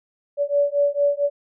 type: beating tone pair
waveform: sine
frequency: 571 / 575.4 Hz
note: D5 / D5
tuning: -49 / -36 cents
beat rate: 4.4 Hz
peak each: -20 dBFS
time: 0.37-1.3 s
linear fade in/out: 50 ms
effects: none